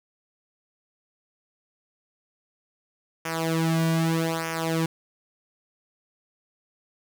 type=tone with flanger; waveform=sawtooth; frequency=163.4 Hz; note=E3; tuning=15 cents flat; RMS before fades=-25 dBFS; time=3.25-4.86 s; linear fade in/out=5 ms; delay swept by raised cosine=0.24 to 2.34 ms; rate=0.81 Hz; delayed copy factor=-0.85; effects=8-bit